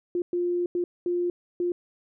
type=tone bursts at uneven times; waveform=sine; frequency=351.7 Hz; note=F4; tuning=12 cents sharp; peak=-23 dBFS; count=5; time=0.15-0.22 / 0.33-0.66 / 0.75-0.84 / 1.06-1.3 / 1.6-1.72 s; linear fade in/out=2 ms; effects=none